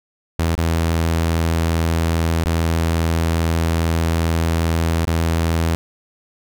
sawtooth tone with dropouts, 82.41 Hz, E2, in tune, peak -12 dBFS, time 0.39-5.75 s, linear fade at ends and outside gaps 0 ms, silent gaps 0.552-0.579 / 2.439-2.459 / 5.052-5.072 s, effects none

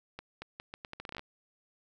accelerating click train, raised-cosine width 0.3 ms, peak -25 dBFS, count 14, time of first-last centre 0.19-1.194 s, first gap 230 ms, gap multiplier 0.78, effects none

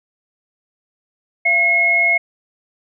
sine tone pair together, 683 / 2168 Hz, F5 / C#7, -39 / -39 cents, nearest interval octave + minor sixth, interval 2000 cents, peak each -22 / -12 dBFS, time 1.45-2.18 s, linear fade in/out 10 ms, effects none

